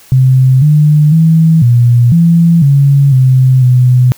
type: tone with pitch steps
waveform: sine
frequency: 130.3 / 150.4 / 161.9 / 120.2 / 168.3 / 140 / 129.8 / 125.6 Hz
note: C3 / D3 / E3 / B2 / E3 / C#3 / C3 / B2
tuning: -7 / +42 / -31 / -46 / +36 / +18 / -13 / +30 cents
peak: -3 dBFS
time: 0.12-4.12 s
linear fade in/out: 0 ms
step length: 500 ms
effects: white hiss -40 dBFS RMS until 4.17 s